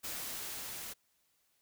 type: noise with level ramp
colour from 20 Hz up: white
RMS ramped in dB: -40 to -44 dBFS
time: 0.03-0.94 s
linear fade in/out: 20 ms
effects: white hiss -75 dBFS RMS until 1.61 s